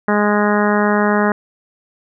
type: harmonic tone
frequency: 207.7 Hz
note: G#3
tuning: in tune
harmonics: 1 / 2 / 3 / 4 / 5 / 6 / 7 / 8 / 9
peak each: -16 / -19 / -21 / -22 / -23 / -24 / -24 / -25 / -26 dBFS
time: 0.08-1.32 s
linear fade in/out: 2 ms
effects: none